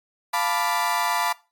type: chord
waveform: 35% pulse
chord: B half-diminished seventh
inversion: second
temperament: equal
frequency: 698.5 / 880 / 987.8 / 1174.7 Hz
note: F5 / A5 / B5 / D6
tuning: 0 / 0 / 0 / 0 cents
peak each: -27 / -25 / -23 / -27 dBFS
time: 0.33-1.33 s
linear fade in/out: 10 ms
effects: noise-tail reverb RT60 0.3 s tail -20 dB re dry + MP3 96 kbps